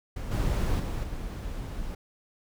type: noise with level steps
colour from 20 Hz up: brown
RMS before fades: -34 / -26 / -31 / -35 dBFS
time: 0.16-1.95 s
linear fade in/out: 5 ms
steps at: 0.31 / 0.79 / 1.03 s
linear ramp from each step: 10 ms
effects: none